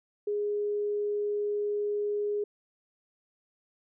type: tone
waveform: sine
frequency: 413.8 Hz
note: G#4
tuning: 6 cents flat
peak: -27 dBFS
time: 0.27-2.44 s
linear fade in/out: 5 ms
effects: none